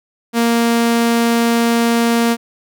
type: tone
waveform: sawtooth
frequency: 233.1 Hz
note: A#3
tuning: in tune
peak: -8 dBFS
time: 0.33-2.37 s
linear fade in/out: 50 ms
effects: none